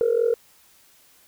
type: tone with amplitude modulation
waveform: sine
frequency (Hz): 466.2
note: A#4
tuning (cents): 0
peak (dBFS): -13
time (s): 0.01-0.34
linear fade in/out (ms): 0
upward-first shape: sine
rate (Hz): 44.5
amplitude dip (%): 85
effects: tanh soft clip ceiling -11 dBFS + white hiss -56 dBFS RMS until 1.27 s